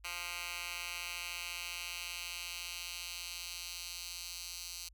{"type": "tone with high-pass filter sweep", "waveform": "10% pulse", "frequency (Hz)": 174.61, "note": "F3", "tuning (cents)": 0, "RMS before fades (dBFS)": -43, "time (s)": [0.04, 4.89], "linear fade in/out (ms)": 10, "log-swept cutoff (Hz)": [1900, 4600], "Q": 1.4, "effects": ["added 50 Hz sine -58 dBFS peak until 4.93 s"]}